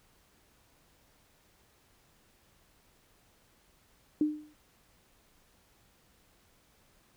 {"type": "tone with exponential decay", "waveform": "sine", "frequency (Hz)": 302.5, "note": "D#4", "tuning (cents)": -49, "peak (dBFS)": -21, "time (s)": [4.21, 4.54], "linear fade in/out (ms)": 2, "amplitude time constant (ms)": 70, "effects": ["pink hiss -66 dBFS RMS until 7.16 s"]}